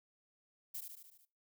violet noise with echo, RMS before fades -43 dBFS, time 0.74-0.81 s, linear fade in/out 10 ms, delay 74 ms, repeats 6, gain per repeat -4 dB, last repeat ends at 1.254 s, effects noise-tail reverb RT60 0.3 s tail -20 dB re dry

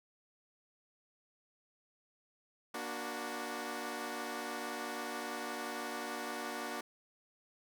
10% pulse chord, Bb augmented, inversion none, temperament equal with one note detuned, 236.2 / 293.7 / 370 Hz, Bb3 / D4 / F#4, +23 / 0 / 0 cents, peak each -35 / -35 / -35 dBFS, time 2.74-6.81 s, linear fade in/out 5 ms, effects none

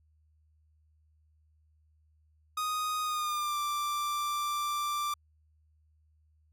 45% pulse tone with pitch glide, 1244.5 to 1178 Hz, D#6 to D6, 0 to +5 cents, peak -30 dBFS, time 2.57-5.14 s, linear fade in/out 5 ms, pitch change -95 cents, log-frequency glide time 3.03-3.58 s, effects added 77 Hz sine -64 dBFS peak until 6.52 s

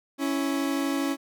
40% pulse tone pair together, 277.2 / 329.6 Hz, C#4 / E4, 0 / 0 cents, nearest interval minor third, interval 300 cents, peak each -25 / -30 dBFS, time 0.18-1.17 s, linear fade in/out 50 ms, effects none

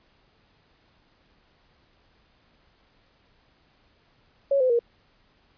sine tone with pitch steps, 554.4 / 511.3 / 471.6 Hz, C#5 / C5 / A#4, 0 / -40 / +20 cents, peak -18 dBFS, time 4.51-4.792 s, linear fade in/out 5 ms, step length 94 ms, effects pink hiss -63 dBFS RMS until 5.57 s + resampled to 11025 Hz

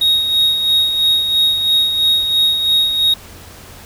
triangle tone with tremolo, 3758 Hz, A#7, 13 cents sharp, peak -8 dBFS, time 0.01-3.14 s, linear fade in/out 5 ms, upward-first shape sine, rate 3 Hz, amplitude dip 50%, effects added 88 Hz sine -43 dBFS peak until 3.85 s + pink hiss -38 dBFS RMS until 3.85 s

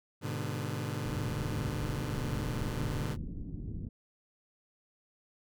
sawtooth chord, G# diminished, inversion none, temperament just, 103.83 / 124.59 / 149.51 Hz, G#2 / B2 / D3, 0 / +16 / +31 cents, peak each -34 / -34 / -34 dBFS, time 0.21-3.17 s, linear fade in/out 50 ms
pink low-pass noise, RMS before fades -39 dBFS, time 1.05-3.89 s, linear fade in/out 5 ms, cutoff 280 Hz, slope 24 dB/octave
effects none

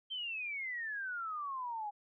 sine exponential sweep, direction down, 3159 to 811 Hz, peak -37 dBFS, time 0.1-1.91 s, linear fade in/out 20 ms, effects none

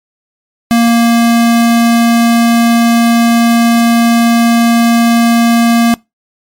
square tone, 233.1 Hz, A#3, in tune, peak -6 dBFS, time 0.71-5.94 s, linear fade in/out 0 ms, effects noise-tail reverb RT60 0.2 s tail -23 dB re dry + MP3 64 kbps

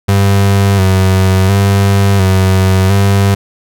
35% pulse tone with vibrato, 96.7 Hz, G2, 23 cents flat, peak -5 dBFS, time 0.08-3.35 s, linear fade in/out 10 ms, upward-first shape square, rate 0.71 Hz, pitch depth 39 cents each way, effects none

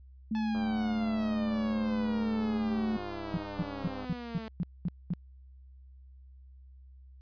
sine tone, 219.7 Hz, A3, 2 cents flat, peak -28 dBFS, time 0.31-2.97 s, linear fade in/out 5 ms
sawtooth exponential sweep, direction down, 867 to 219.2 Hz, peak -35 dBFS, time 0.35-4.48 s, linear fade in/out 0 ms
click train, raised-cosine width 1 ms, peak -28 dBFS, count 354, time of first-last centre 0.55-4.045 s, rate 101 Hz
sine tone bursts, 174.1 Hz, F3, 5 cents flat, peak -27 dBFS, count 8, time 3.34-5.136 s, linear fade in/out 0 ms, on 32 ms, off 220 ms
effects added 65 Hz sine -50 dBFS peak until 7.21 s + resampled to 11025 Hz

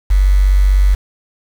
sine tone with quantisation, 47.98 Hz, G1, 36 cents flat, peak -7 dBFS, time 0.1-0.95 s, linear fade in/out 10 ms, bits 5, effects none

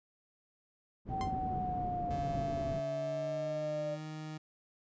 white low-pass noise, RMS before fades -40 dBFS, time 1.05-2.81 s, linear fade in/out 50 ms, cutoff 220 Hz, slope 12 dB/octave
sine exponential sweep, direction down, 774 to 593 Hz, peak -34 dBFS, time 1.09-3.98 s, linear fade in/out 50 ms
sawtooth tone with exponential decay, 1046.5 Hz, C6, in tune, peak -33 dBFS, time 1.21-1.36 s, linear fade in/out 0 ms, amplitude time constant 31 ms
30% pulse tone with pitch glide, 143 to 155.04 Hz, D3 to D#3, -46 to -6 cents, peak -38 dBFS, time 2.1-4.38 s, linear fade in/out 10 ms, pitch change +140 cents, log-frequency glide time 2.87-4.03 s
effects resampled to 16000 Hz

